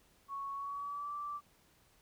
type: tone with pitch glide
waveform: sine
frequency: 1108.7 to 1167.9 Hz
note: C#6 to D6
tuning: 0 to -10 cents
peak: -38 dBFS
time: 0.28-1.41 s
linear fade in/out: 50 ms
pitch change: +90 cents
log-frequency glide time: 0.53-1.14 s
effects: pink hiss -68 dBFS RMS until 2.01 s